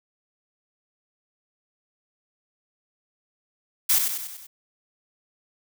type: noise with echo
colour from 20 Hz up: blue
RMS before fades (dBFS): -19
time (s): 3.89-3.99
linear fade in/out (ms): 10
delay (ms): 96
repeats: 5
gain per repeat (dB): -5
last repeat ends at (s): 4.47
effects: none